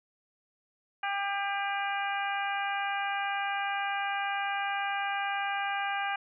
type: harmonic tone with a mistuned harmonic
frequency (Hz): 399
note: G4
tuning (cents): +31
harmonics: 2 / 3 / 4 / 5 / 6 / 7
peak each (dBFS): -32 / -38 / -35 / -42 / -38 / -42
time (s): 1.03-6.16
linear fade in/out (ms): 5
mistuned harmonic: 7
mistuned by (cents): +40
effects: none